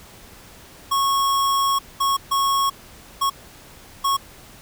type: tone bursts at uneven times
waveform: square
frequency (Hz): 1100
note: C#6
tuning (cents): -14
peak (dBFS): -18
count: 5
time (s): 0.91-1.79 / 2-2.17 / 2.31-2.7 / 3.21-3.3 / 4.04-4.17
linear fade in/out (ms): 10
effects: pink hiss -45 dBFS RMS until 4.61 s